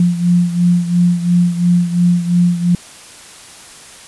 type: beating tone pair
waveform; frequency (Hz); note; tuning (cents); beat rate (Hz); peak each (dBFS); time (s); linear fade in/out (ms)
sine; 174.61 / 177.51; F3 / F3; 0 / +28; 2.9; -11 / -16; 0-2.75; 2
effects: white hiss -37 dBFS RMS until 4.07 s + resampled to 24000 Hz